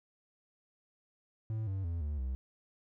triangle tone with pitch steps, 110 / 96.32 / 84.33 / 73.84 / 64.66 Hz, A2 / G2 / E2 / D2 / C2, 0 / -30 / +40 / +10 / -20 cents, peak -31 dBFS, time 1.5-2.35 s, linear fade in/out 0 ms, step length 170 ms, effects none

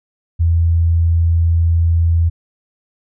sine tone, 83.6 Hz, E2, 25 cents sharp, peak -10 dBFS, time 0.39-2.3 s, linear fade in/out 20 ms, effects none

